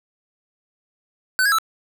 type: tone with pitch steps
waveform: square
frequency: 1515 / 1649 / 1317 Hz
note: F#6 / G#6 / E6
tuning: +40 / -13 / -2 cents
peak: -16 dBFS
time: 1.39-1.585 s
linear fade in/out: 0 ms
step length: 65 ms
effects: none